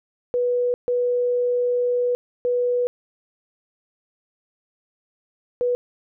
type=tone bursts at uneven times; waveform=sine; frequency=490 Hz; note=B4; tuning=14 cents flat; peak=-18 dBFS; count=4; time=0.34-0.74 / 0.88-2.15 / 2.45-2.87 / 5.61-5.75 s; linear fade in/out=0 ms; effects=none